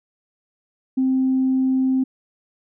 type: tone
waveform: sine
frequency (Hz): 261.6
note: C4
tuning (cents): 0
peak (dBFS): -15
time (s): 0.97-2.04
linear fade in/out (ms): 10
effects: tanh soft clip ceiling -11 dBFS